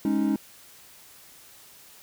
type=chord; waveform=triangle; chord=Ab suspended fourth; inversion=none; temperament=just; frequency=207.7 / 276.9 / 311.5 Hz; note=Ab3 / Db4 / Eb4; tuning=0 / -2 / +2 cents; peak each=-24 dBFS; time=0.05-0.36 s; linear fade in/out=2 ms; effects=white hiss -51 dBFS RMS until 2.02 s